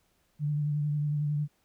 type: tone with vibrato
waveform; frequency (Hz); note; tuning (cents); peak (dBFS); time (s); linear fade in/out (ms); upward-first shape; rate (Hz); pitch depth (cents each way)
sine; 147.9; D3; +13; -26; 0.39-1.48; 50; triangle; 11; 33
effects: pink hiss -71 dBFS RMS until 1.64 s